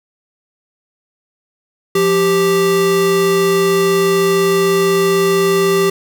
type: tone pair together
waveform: square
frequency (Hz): 174.61 / 392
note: F3 / G4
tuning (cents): 0 / 0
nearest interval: octave + major second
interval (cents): 1400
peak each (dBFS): -21 / -12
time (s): 1.95-5.9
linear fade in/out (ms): 5
effects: none

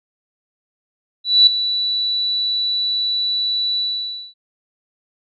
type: tone with ADSR envelope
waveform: sine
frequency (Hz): 3951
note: B7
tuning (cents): 0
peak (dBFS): -5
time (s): 1.24-4.34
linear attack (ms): 230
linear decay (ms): 4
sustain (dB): -12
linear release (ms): 560
effects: none

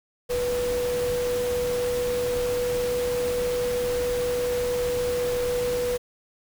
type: tone in noise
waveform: sine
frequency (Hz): 490.6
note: B4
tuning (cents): -12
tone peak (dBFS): -23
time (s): 0.29-5.98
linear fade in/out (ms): 20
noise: pink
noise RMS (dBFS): -34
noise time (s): 0.29-5.98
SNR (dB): +8
effects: none

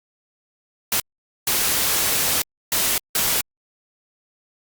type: noise bursts at uneven times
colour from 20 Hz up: white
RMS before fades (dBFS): -20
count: 4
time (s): 0.92-1 / 1.47-2.42 / 2.72-2.98 / 3.15-3.41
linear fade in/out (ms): 2
effects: Opus 48 kbps

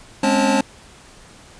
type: tone cluster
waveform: square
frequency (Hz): 209 / 259.6 / 278.5 / 540 / 878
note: G#3 / C4 / C#4 / C#5 / A5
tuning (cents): +11 / -13 / +8 / -45 / -4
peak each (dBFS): -22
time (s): 0.23-0.61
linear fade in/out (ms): 5
effects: pink hiss -45 dBFS RMS until 1.59 s + resampled to 22050 Hz

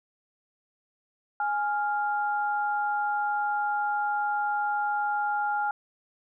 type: tone pair together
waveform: sine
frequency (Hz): 830.6 / 1396.9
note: G#5 / F6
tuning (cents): 0 / 0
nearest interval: major sixth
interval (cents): 900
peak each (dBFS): -26 / -30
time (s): 1.4-5.71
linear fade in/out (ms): 2
effects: none

